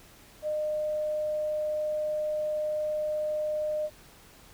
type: tone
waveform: sine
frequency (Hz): 609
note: D#5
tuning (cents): -37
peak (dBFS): -27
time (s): 0.42-3.9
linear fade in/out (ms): 50
effects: pink hiss -54 dBFS RMS until 4.53 s